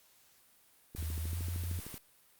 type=click train; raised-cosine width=3 ms; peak=-32 dBFS; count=14; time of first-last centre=0.95-1.942 s; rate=13.1 Hz
type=noise; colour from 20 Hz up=white; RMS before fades=-47 dBFS; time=0.96-1.98 s; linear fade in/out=0 ms
type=tone with pitch glide; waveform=sine; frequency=79.7 to 86.41 Hz; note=D#2 to F2; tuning=+42 to -18 cents; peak=-34 dBFS; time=0.98-1.8 s; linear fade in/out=5 ms; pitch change=+140 cents; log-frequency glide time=1.2-1.38 s
effects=white hiss -65 dBFS RMS until 2.39 s + Opus 48 kbps